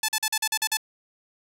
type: tone bursts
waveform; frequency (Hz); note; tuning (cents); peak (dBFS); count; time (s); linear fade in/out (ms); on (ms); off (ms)
5% pulse; 870; A5; -20; -10; 8; 0.03-0.771; 5; 55; 43
effects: none